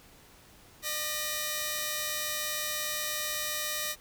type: tone pair together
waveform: 5% pulse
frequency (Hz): 604 / 1917.6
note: D5 / A#6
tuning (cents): +48 / +48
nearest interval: octave + minor sixth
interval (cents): 2000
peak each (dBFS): -23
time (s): 0.82-3.96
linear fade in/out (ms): 50
effects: pink hiss -56 dBFS RMS until 4 s